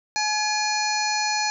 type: harmonic tone with a mistuned harmonic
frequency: 848 Hz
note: G#5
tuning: 36 cents sharp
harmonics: 1 / 2 / 3 / 5 / 6 / 7 / 8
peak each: -25 / -30 / -30 / -28 / -34 / -31 / -35 dBFS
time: 0.16-1.5 s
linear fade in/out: 0 ms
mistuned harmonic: 3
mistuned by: -80 cents
effects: none